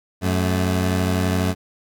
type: tone pair together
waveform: 20% pulse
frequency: 91.9 / 218.6 Hz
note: F#2 / A3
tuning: -11 / -11 cents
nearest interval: octave + minor third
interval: 1500 cents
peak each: -14 / -21 dBFS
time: 0.21-1.55 s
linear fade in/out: 50 ms
effects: none